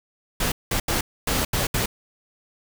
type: noise bursts at uneven times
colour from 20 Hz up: pink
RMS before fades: -23 dBFS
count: 6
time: 0.4-0.52 / 0.71-0.8 / 0.88-1.01 / 1.27-1.45 / 1.53-1.67 / 1.74-1.86 s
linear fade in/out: 5 ms
effects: none